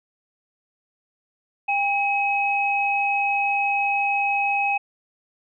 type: tone pair together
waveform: sine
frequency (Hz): 803 / 2549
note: G5 / D#7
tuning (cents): +41 / +41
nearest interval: octave + minor sixth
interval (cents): 2000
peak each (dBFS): -22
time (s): 1.68-4.78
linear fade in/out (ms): 10
effects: none